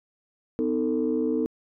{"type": "tone cluster", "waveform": "sine", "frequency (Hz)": [251, 310.8, 447.9], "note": ["B3", "D#4", "A4"], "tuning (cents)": [28, -2, 31], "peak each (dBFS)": -26, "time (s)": [0.59, 1.46], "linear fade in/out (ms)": 0, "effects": ["tanh soft clip ceiling -15 dBFS"]}